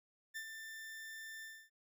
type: tone with ADSR envelope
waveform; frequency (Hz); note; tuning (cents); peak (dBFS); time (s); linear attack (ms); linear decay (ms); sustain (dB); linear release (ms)
40% pulse; 1781; A6; +21; -40; 0.34-1.7; 25; 74; -6; 270
effects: none